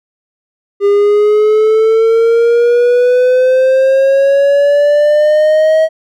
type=exponential sweep; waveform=triangle; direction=up; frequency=401.7 to 640 Hz; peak=-4 dBFS; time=0.8-5.89 s; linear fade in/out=50 ms; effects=none